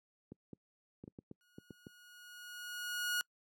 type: clicks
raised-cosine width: 3 ms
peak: -33 dBFS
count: 9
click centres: 0.32 / 0.532 / 1.039 / 1.078 / 1.188 / 1.313 / 1.584 / 1.707 / 1.868 s
type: tone with exponential growth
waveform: sawtooth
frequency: 1447 Hz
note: F#6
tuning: 39 cents flat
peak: -28 dBFS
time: 1.41-3.21 s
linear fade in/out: 0 ms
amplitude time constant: 390 ms
effects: noise-tail reverb RT60 0.1 s tail -26 dB re dry + high-pass 150 Hz 12 dB/octave